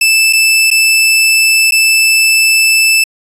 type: tone with dropouts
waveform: sawtooth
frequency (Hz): 2637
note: E7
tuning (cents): 0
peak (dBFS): -3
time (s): 0.01-3.04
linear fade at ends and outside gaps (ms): 5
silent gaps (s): 0.328-0.332 / 0.704-0.712 / 1.71-1.72
effects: resampled to 32000 Hz